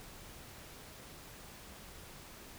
silence, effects pink hiss -52 dBFS RMS until 2.58 s

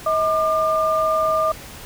sine tone pair together, 635.7 / 1200 Hz, D#5 / D6, +37 / +37 cents, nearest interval major seventh, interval 1100 cents, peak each -19 dBFS, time 0.06-1.52 s, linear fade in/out 5 ms, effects pink hiss -38 dBFS RMS until 1.85 s

